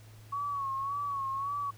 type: tone with vibrato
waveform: sine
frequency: 1113 Hz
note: C#6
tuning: 7 cents sharp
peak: -31 dBFS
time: 0.32-1.71 s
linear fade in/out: 10 ms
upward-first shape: sine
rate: 1.8 Hz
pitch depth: 60 cents each way
effects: added 108 Hz sine -50 dBFS peak until 1.77 s + pink hiss -59 dBFS RMS until 1.77 s